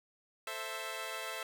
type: chord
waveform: 10% pulse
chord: A minor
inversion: none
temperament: equal with one note detuned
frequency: 442 / 523.3 / 659.3 Hz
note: A4 / C5 / E5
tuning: +8 / 0 / 0 cents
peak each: -37 / -35 / -33 dBFS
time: 0.47-1.43 s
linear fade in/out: 2 ms
effects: none